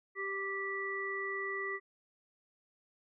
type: harmonic tone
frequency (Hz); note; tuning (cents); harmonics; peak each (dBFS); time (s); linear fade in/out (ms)
392; G4; 0; 1 / 3 / 5; -40 / -42 / -37; 0.15-1.8; 50
effects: none